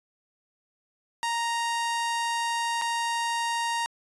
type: tone with dropouts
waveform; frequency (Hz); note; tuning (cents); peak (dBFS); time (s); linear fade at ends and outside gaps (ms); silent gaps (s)
sawtooth; 932.3; A#5; 0; -22; 1.23-3.86; 0; 2.814-2.82
effects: resampled to 24000 Hz